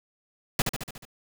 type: noise with echo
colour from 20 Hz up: pink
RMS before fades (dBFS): -23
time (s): 0.59-0.62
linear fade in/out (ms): 2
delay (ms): 72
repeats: 6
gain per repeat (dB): -4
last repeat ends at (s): 1.052
effects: none